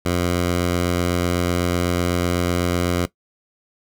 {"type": "tone", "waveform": "10% pulse", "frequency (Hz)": 88, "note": "F2", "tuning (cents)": 14, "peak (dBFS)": -10, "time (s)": [0.05, 3.06], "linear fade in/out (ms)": 10, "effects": ["noise-tail reverb RT60 0.1 s tail -17 dB re dry"]}